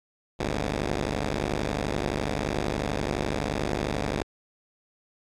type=tone pair together; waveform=5% pulse; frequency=51.46 / 72.4 Hz; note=G#1 / D2; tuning=-15 / -24 cents; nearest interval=tritone; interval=591 cents; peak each=-18 dBFS; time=0.39-4.23 s; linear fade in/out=10 ms; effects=low-pass 7000 Hz 12 dB/octave + AAC 64 kbps